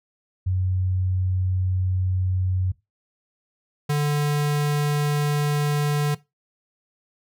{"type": "tone pair in turn", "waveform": ["sine", "square"], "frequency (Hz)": [92.6, 146.99], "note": ["F#2", "D3"], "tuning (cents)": [2, 2], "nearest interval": "minor sixth", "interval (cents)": 800, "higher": "second", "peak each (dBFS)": -20, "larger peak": "neither", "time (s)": [[0.46, 2.72], [3.89, 6.15]], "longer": "neither", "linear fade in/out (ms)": 10, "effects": ["noise-tail reverb RT60 0.2 s tail -18 dB re dry"]}